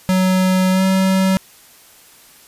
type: tone with pitch glide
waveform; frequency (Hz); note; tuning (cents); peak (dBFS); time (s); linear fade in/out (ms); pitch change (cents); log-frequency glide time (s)
square; 186.2 to 189.89; F#3 to F#3; +11 to +45; -13; 0.09-1.37; 0; +34; 0.71-0.83
effects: white hiss -46 dBFS RMS until 2.47 s + resampled to 32000 Hz